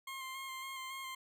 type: tone with vibrato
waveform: 20% pulse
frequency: 1061 Hz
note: C6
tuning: 24 cents sharp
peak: -37 dBFS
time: 0.07-1.15 s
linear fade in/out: 5 ms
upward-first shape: square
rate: 3.6 Hz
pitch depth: 18 cents each way
effects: none